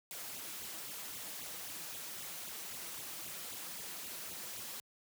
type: noise with flanger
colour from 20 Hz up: white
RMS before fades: -45 dBFS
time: 0.11-4.8 s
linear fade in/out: 0 ms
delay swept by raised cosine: 0.27 to 6.27 ms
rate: 3.8 Hz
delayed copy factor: +0.9
effects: high-pass 80 Hz 12 dB/octave